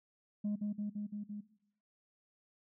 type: tone with echo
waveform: sine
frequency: 207.7 Hz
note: G#3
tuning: in tune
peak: -30 dBFS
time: 0.44-0.56 s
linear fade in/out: 10 ms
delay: 170 ms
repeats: 5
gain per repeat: -2 dB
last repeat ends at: 1.41 s
effects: noise-tail reverb RT60 0.8 s tail -18 dB re dry + tanh soft clip ceiling -31 dBFS